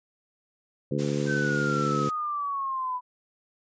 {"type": "harmonic tone", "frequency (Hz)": 72.2, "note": "D2", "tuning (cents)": -29, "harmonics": [2, 3, 4, 5, 6, 7], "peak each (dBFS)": [-29, -31, -32, -33, -34, -34], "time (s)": [0.91, 2.09], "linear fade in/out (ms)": 5}
{"type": "noise", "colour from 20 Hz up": "white", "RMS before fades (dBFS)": -39, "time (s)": [0.98, 2.11], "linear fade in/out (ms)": 20}
{"type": "exponential sweep", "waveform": "sine", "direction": "down", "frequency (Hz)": [1557, 987.8], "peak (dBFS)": -27, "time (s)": [1.26, 3.01], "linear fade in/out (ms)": 50}
{"effects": ["resampled to 16000 Hz"]}